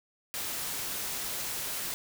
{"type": "noise", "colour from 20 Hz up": "white", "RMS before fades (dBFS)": -35, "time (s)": [0.34, 1.94], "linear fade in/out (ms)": 0, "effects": []}